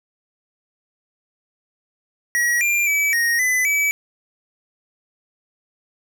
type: tone with pitch steps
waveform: square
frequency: 1911 / 2386 / 2297 / 1867 / 2009 / 2294 Hz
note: A#6 / D7 / D7 / A#6 / B6 / D7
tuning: +43 / +27 / -39 / +2 / +29 / -41 cents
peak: -17 dBFS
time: 2.35-3.91 s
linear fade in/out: 0 ms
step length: 260 ms
effects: none